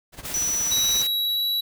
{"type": "noise with tremolo", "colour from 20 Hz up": "pink", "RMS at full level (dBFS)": -36, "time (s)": [0.12, 1.07], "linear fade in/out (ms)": 50, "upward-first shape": "sine", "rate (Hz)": 17, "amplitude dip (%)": 80}
{"type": "noise", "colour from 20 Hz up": "white", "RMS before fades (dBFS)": -33, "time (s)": [0.25, 1.07], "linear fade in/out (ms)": 2}
{"type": "tone", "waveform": "sine", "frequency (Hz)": 5920, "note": "F#8", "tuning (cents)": 0, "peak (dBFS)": -22, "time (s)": [0.34, 1.02], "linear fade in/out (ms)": 2}
{"type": "tone with pitch glide", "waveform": "square", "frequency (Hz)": [3881, 3915], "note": ["B7", "B7"], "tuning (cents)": [-31, -16], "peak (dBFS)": -22, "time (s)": [0.71, 1.61], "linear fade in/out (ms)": 10, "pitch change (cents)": 15, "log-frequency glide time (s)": [1.18, 1.44]}
{"effects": []}